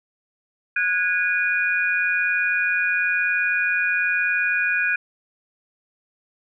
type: tone cluster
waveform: sine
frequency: 1465 / 1646 / 2453 Hz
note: F#6 / G#6 / D#7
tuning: -18 / -16 / -25 cents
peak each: -23 dBFS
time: 0.76-4.96 s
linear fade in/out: 5 ms
effects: none